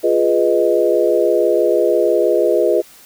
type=chord; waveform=sine; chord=F half-diminished seventh; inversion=none; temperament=equal; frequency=349.2 / 415.3 / 493.9 / 622.3 Hz; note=F4 / Ab4 / Cb5 / Eb5; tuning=0 / 0 / 0 / 0 cents; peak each=-17 dBFS; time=0.03-2.82 s; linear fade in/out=20 ms; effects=white hiss -44 dBFS RMS until 3.05 s